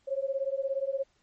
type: beating tone pair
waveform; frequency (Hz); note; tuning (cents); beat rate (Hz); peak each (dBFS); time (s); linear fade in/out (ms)
sine; 535 / 552; C5 / C#5; +38 / -7; 17; -31; 0.07-1.04; 20
effects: pink hiss -70 dBFS RMS until 1.22 s + MP3 32 kbps